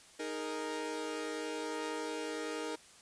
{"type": "chord", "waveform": "sawtooth", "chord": "D# suspended fourth", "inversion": "none", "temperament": "equal", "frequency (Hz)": [311.1, 415.3, 466.2], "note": ["D#4", "G#4", "A#4"], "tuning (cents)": [0, 0, 0], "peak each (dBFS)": [-37, -40, -36], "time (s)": [0.19, 2.76], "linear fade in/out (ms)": 10, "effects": ["white hiss -58 dBFS RMS until 3.01 s", "resampled to 22050 Hz"]}